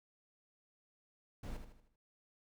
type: noise with echo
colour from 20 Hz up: brown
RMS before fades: -43 dBFS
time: 1.43-1.57 s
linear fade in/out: 5 ms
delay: 78 ms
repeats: 5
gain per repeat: -7 dB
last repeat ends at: 1.96 s
effects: none